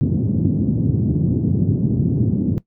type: band-pass noise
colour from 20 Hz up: pink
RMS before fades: -18 dBFS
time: 0.01-2.58 s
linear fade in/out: 0 ms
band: 100 to 280 Hz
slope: 24 dB/octave
effects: noise-tail reverb RT60 0.1 s tail -18 dB re dry